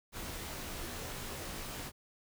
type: noise with comb filter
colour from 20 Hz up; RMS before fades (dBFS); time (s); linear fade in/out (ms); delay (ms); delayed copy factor
pink; -42; 0.12-1.92; 50; 19; -0.9
effects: none